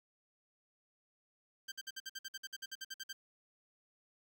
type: tone bursts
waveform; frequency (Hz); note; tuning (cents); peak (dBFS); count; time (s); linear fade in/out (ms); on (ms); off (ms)
15% pulse; 1568; G6; 0; -35; 16; 1.68-3.13; 10; 40; 54
effects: 11-bit